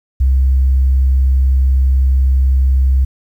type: tone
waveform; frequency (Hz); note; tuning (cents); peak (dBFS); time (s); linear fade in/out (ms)
sine; 66; C2; +16; -7; 0.2-3.05; 10
effects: tanh soft clip ceiling -5 dBFS + 8-bit